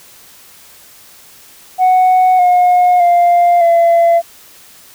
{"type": "tone with pitch steps", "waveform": "sine", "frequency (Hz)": [740, 718.9, 698.5, 678.6], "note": ["F#5", "F5", "F5", "F5"], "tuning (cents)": [0, 50, 0, -50], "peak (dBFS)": -4, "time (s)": [1.78, 4.22], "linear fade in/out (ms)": 50, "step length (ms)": 610, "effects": ["tanh soft clip ceiling -5 dBFS", "white hiss -41 dBFS RMS until 4.94 s"]}